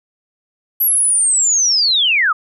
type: linear sweep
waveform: sine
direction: down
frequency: 11820 to 1174.7 Hz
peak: -11 dBFS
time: 0.8-2.33 s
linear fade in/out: 10 ms
effects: none